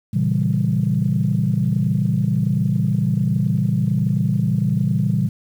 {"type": "chord", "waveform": "sine", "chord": "A# diminished seventh", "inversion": "none", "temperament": "equal with one note detuned", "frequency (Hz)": [116.54, 137.87, 164.81, 196], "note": ["A#2", "C#3", "E3", "G3"], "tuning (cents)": [0, -9, 0, 0], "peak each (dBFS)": -21, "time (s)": [0.13, 5.29], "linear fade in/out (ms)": 10, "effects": ["tanh soft clip ceiling -7 dBFS", "8-bit"]}